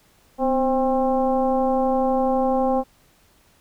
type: tone with frequency modulation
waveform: sine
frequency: 526 Hz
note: C5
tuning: 9 cents sharp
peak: -17 dBFS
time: 0.38-2.84 s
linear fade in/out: 50 ms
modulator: 271 Hz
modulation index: 1.3
effects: pink hiss -58 dBFS RMS until 3.6 s